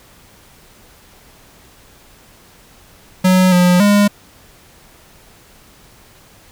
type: tone with pitch steps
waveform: square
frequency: 184.9 / 178.8 / 204.5 Hz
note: F#3 / F3 / G#3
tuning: -1 / +41 / -26 cents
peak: -9 dBFS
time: 3.24-4.08 s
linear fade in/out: 10 ms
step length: 280 ms
effects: pink hiss -46 dBFS RMS until 6.51 s